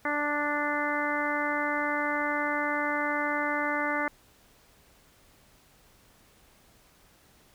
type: harmonic tone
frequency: 293.7 Hz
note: D4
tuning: in tune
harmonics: 1 / 2 / 3 / 4 / 5 / 6 / 7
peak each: -34 / -34 / -34 / -34 / -34 / -34 / -34 dBFS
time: 0.05-4.08 s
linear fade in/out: 2 ms
effects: pink hiss -60 dBFS RMS until 7.54 s